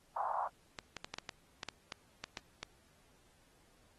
white band-pass noise, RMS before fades -37 dBFS, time 0.16-0.48 s, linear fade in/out 5 ms, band 700 to 1100 Hz, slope 48 dB/octave
clicks, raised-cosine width 0.2 ms, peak -23 dBFS, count 12, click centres 0.788 / 0.967 / 1.045 / 1.14 / 1.185 / 1.292 / 1.632 / 1.687 / 1.922 / 2.24 / 2.372 / 2.63 s
effects pink hiss -69 dBFS RMS until 3.98 s + AAC 32 kbps

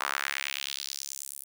sawtooth tone with high-pass filter sweep, 69.3 Hz, C#2, in tune, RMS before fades -35 dBFS, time 0-1.44 s, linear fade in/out 10 ms, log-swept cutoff 1100 to 11000 Hz, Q 2.1, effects none

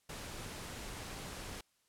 pink noise, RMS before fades -45 dBFS, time 0.09-1.61 s, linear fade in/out 5 ms, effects white hiss -75 dBFS RMS until 1.88 s + low-pass 11000 Hz 12 dB/octave

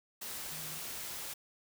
sine tone in noise, 155.9 Hz, D#3, 4 cents sharp, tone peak -51 dBFS, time 0.51-0.79 s, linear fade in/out 10 ms, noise white, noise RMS -42 dBFS, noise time 0.21-1.34 s, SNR -12 dB, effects none

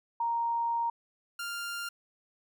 sine / sawtooth tone pair in turn, 932.3 / 1396.9 Hz, A#5 / F6, 0 / 0 cents, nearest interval perfect fifth, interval 700 cents, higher second, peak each -27 / -31 dBFS, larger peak first, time 0.2-0.9 / 1.39-1.89 s, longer first, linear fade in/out 5 ms, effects none

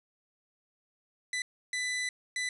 sawtooth tone bursts at uneven times, 1995 Hz, B6, 17 cents sharp, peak -27 dBFS, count 3, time 1.33-1.42 / 1.73-2.09 / 2.36-2.49 s, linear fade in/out 2 ms, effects resampled to 24000 Hz + 10-bit

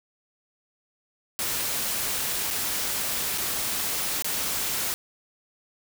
white noise with dropouts, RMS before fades -28 dBFS, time 1.39-4.94 s, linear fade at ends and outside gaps 0 ms, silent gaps 2.504-2.509 / 3.376-3.381 / 4.223-4.245 s, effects none

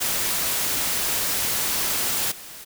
white noise with level steps, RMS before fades -24 / -40 dBFS, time 0-2.65 s, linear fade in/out 20 ms, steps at 2.31 s, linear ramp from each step 10 ms, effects none

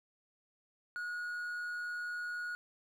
triangle tone with amplitude modulation, 1449 Hz, F#6, 37 cents flat, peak -34 dBFS, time 0.96-2.55 s, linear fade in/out 0 ms, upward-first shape sine, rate 164 Hz, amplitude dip 25%, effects none

